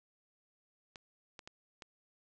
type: clicks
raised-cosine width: 0.2 ms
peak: -30 dBFS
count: 4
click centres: 0.958 / 1.392 / 1.475 / 1.822 s
effects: resampled to 22050 Hz + 10-bit